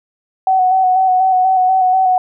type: tone with vibrato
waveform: sine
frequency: 748 Hz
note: F#5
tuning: 19 cents sharp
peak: -9 dBFS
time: 0.47-2.18 s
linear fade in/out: 2 ms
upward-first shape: square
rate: 4.1 Hz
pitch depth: 23 cents each way
effects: none